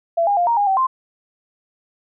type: tone with pitch steps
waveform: sine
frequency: 673 / 811 / 702 / 935 / 816 / 770 / 1046 Hz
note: E5 / G#5 / F5 / A#5 / G#5 / G5 / C6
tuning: +36 / -41 / +9 / +5 / -31 / -31 / -1 cents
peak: -14 dBFS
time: 0.17-0.87 s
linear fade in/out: 10 ms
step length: 100 ms
effects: none